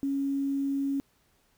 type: tone with quantisation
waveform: sine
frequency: 276.4 Hz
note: C#4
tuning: 5 cents flat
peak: -26 dBFS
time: 0.03-1 s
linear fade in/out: 0 ms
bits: 9
effects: pink hiss -68 dBFS RMS until 1.57 s